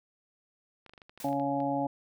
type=clicks; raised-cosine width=0.3 ms; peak=-35 dBFS; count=11; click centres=0.863 / 0.895 / 0.936 / 0.978 / 1.018 / 1.095 / 1.176 / 1.286 / 1.329 / 1.398 / 1.603 s
type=noise with exponential decay; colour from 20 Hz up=white; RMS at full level=-41 dBFS; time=1.2-1.43 s; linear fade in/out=2 ms; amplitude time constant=49 ms
type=harmonic tone; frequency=140 Hz; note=C#3; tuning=18 cents sharp; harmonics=1 / 2 / 4 / 5 / 6; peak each=-40 / -31 / -34 / -35 / -33 dBFS; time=1.24-1.87 s; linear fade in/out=5 ms
effects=none